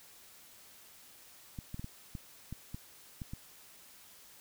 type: clicks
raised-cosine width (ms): 5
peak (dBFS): -28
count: 9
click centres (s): 1.588 / 1.744 / 1.795 / 1.844 / 2.152 / 2.526 / 2.745 / 3.218 / 3.335
effects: white hiss -57 dBFS RMS until 4.4 s